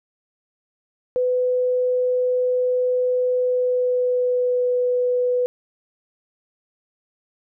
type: tone with pitch glide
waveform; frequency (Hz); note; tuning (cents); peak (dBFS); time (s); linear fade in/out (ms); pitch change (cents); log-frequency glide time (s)
sine; 501 to 495.5; B4 to B4; +25 to +6; -17; 1.16-5.46; 0; -19; 3.32-4.69
effects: none